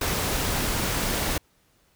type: noise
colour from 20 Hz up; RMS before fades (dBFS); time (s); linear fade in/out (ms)
pink; -26; 0.01-1.38; 5
effects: pink hiss -64 dBFS RMS until 1.95 s